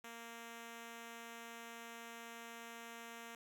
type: tone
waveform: 5% pulse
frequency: 231.9 Hz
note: A#3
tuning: 9 cents flat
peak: -38 dBFS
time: 0.04-3.35 s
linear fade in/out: 2 ms
effects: none